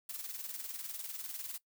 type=noise with tremolo; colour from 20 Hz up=blue; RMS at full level=-41 dBFS; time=0.09-1.58 s; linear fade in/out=5 ms; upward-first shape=square; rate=20 Hz; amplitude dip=55%; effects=noise-tail reverb RT60 0.1 s tail -19 dB re dry